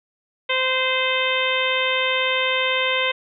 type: harmonic tone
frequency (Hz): 518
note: C5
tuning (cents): -17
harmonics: 1 / 2 / 3 / 4 / 5 / 6 / 7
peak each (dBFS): -25 / -27 / -29 / -24 / -26 / -26 / -29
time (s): 0.49-3.12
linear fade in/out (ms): 10
effects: none